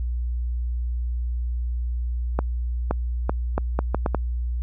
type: accelerating click train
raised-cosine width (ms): 1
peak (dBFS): -8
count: 8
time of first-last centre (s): 2.39-4.147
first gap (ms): 520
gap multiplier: 0.74
effects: added 60 Hz sine -23 dBFS peak until 4.62 s